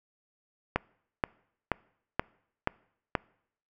click train, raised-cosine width 0.5 ms, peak -10 dBFS, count 6, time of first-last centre 0.76-3.152 s, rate 2.09 Hz, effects noise-tail reverb RT60 0.7 s tail -25 dB re dry

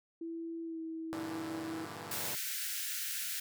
sine tone with pitch glide, 331.2 to 323.8 Hz, E4 to E4, +8 to -31 cents, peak -38 dBFS, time 0.21-1.85 s, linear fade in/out 5 ms, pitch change -39 cents, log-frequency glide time 0.63-0.8 s
5% pulse chord, E half-diminished seventh, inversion first, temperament equal with one note detuned, 98 / 117.08 / 146.83 / 164.81 Hz, G2 / Bb2 / D3 / E3, 0 / +8 / 0 / 0 cents, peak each -37 dBFS, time 1.13-2.35 s, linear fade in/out 0 ms
white high-pass noise, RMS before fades -38 dBFS, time 2.11-3.4 s, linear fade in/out 5 ms, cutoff 1400 Hz, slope 96 dB/octave
effects none

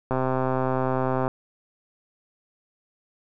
click train, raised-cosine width 1 ms, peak -11 dBFS, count 153, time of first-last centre 0.11-1.279 s, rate 130 Hz, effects none

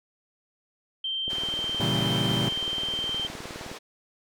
sine tone, 3136 Hz, G7, in tune, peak -27 dBFS, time 1.04-3.27 s, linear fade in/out 5 ms
click train, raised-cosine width 2 ms, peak -25 dBFS, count 48, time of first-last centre 1.28-3.715 s, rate 19.3 Hz
pink band-pass noise, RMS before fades -41 dBFS, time 1.29-3.79 s, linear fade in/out 20 ms, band 340 to 6700 Hz, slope 12 dB/octave
30% pulse chord, A# diminished seventh, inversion none, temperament equal, 116.54 / 138.59 / 164.81 / 196 Hz, A#2 / C#3 / E3 / G3, 0 / 0 / 0 / 0 cents, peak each -27 / -28 / -28 / -28 dBFS, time 1.8-2.49 s, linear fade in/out 5 ms
effects none

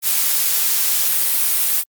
blue noise, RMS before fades -17 dBFS, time 0.02-1.84 s, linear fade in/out 50 ms, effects Opus 48 kbps

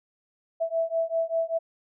sine beating tone pair, 656 / 661.1 Hz, E5 / E5, -9 / +5 cents, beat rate 5.1 Hz, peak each -27 dBFS, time 0.6-1.59 s, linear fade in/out 20 ms, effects none

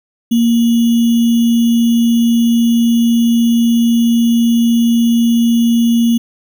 sine tone with sample-and-hold, 233.1 Hz, A#3, in tune, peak -8 dBFS, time 0.31-6.18 s, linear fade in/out 10 ms, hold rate 3150 Hz, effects none

